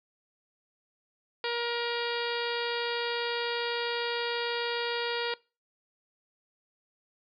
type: harmonic tone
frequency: 473.4 Hz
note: A#4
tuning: 27 cents sharp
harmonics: 1 / 2 / 3 / 4 / 5 / 6 / 7 / 8 / 9 / 10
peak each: -33 / -36 / -38 / -39 / -40 / -41 / -41 / -42 / -43 / -43 dBFS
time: 1.44-5.34 s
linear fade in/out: 2 ms
effects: noise-tail reverb RT60 0.3 s tail -23 dB re dry